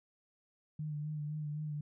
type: tone with vibrato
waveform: sine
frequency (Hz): 150.7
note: D3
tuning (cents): +45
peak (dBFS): -36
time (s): 0.79-1.81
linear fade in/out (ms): 5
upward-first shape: sine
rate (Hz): 3.9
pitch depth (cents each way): 33
effects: none